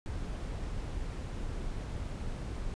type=noise; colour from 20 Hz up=brown; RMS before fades=-37 dBFS; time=0.06-2.74 s; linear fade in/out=0 ms; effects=resampled to 22050 Hz

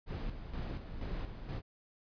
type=noise with tremolo; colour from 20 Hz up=brown; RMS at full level=-38 dBFS; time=0.06-1.62 s; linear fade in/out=50 ms; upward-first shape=square; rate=2.1 Hz; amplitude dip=55%; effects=resampled to 11025 Hz

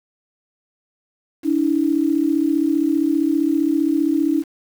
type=tone pair together; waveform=sine; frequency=287.7 / 322.9 Hz; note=D4 / E4; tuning=-36 / -36 cents; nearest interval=major second; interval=200 cents; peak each=-18 dBFS; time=1.43-4.44 s; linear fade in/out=50 ms; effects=7-bit

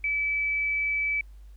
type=tone; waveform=sine; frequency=2302 Hz; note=D7; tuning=35 cents flat; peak=-24 dBFS; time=0.04-1.21 s; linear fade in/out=2 ms; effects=added 50 Hz sine -44 dBFS peak until 1.56 s + pink hiss -67 dBFS RMS until 1.56 s

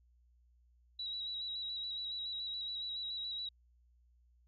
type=tone with vibrato; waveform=sine; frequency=3885 Hz; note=B7; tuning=29 cents flat; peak=-38 dBFS; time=0.99-3.49 s; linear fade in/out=5 ms; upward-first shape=square; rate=7.1 Hz; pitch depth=24 cents each way; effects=added 60 Hz sine -65 dBFS peak until 4.47 s

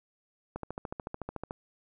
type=click train; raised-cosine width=1 ms; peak=-22 dBFS; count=14; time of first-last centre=0.56-1.509 s; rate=13.7 Hz; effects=none

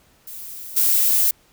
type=noise with level steps; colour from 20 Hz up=violet; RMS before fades=-35 / -17 dBFS; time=0.27-1.31 s; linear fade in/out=5 ms; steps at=0.76 s; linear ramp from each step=10 ms; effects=pink hiss -57 dBFS RMS until 1.52 s

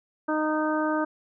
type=harmonic tone; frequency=308.4 Hz; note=D#4; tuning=15 cents flat; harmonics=1 / 2 / 3 / 4 / 5; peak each=-26 / -29 / -31 / -32 / -33 dBFS; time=0.28-1.05 s; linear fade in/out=10 ms; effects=none

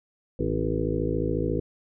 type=harmonic tone with a mistuned harmonic; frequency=54.1 Hz; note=A1; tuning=29 cents flat; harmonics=1 / 2 / 3 / 5 / 6 / 7 / 8 / 9; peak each=-32 / -32 / -32 / -32 / -32 / -32 / -32 / -32 dBFS; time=0.39-1.6 s; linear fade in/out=5 ms; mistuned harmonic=5; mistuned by=-65 cents; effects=none

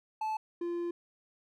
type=tone pair in turn; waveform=triangle; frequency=870 / 345.3 Hz; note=A5 / F4; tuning=-20 / -20 cents; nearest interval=octave + major third; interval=1600 cents; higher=first; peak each=-29 / -30 dBFS; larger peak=first; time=0.21-0.37 / 0.61-0.91 s; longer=second; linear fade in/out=5 ms; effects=none

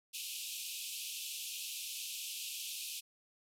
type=band-pass noise; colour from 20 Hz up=pink; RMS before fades=-43 dBFS; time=0.13-3.01 s; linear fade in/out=20 ms; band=2500 to 15000 Hz; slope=96 dB/octave; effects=none

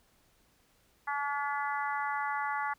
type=harmonic tone; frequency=285.7 Hz; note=D4; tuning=48 cents flat; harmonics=3 / 4 / 5 / 6 / 7; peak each=-34 / -36 / -38 / -40 / -41 dBFS; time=1.07-2.74 s; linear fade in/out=10 ms; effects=pink hiss -68 dBFS RMS until 2.78 s

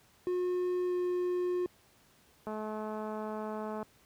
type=tone with pitch glide; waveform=triangle; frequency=360.5 to 358.4 Hz; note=F#4 to F4; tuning=-45 to +45 cents; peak=-27 dBFS; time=0.27-1.66 s; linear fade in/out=0 ms; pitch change=-10 cents; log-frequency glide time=0.85-0.94 s
type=click train; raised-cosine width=1 ms; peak=-26 dBFS; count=293; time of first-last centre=2.47-3.828 s; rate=215 Hz
effects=pink hiss -64 dBFS RMS until 4.05 s + high-pass 60 Hz 12 dB/octave

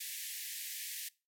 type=band-pass noise; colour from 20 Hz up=white; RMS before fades=-43 dBFS; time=0-1.09 s; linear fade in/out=10 ms; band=1700 to 16000 Hz; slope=96 dB/octave; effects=noise-tail reverb RT60 0.3 s tail -22 dB re dry

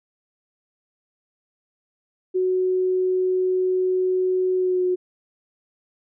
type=tone with pitch glide; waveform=sine; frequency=370 to 364.1 Hz; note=F#4 to F#4; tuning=0 to -28 cents; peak=-18 dBFS; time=2.34-4.96 s; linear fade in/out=20 ms; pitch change=-28 cents; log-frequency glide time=4.56-4.84 s; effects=none

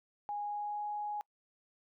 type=tone with pitch glide; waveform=sine; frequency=825 to 833.1 Hz; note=G#5 to G#5; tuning=-12 to +5 cents; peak=-35 dBFS; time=0.29-1.21 s; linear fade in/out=0 ms; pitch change=+17 cents; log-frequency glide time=0.4-0.85 s; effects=noise-tail reverb RT60 0.1 s tail -26 dB re dry

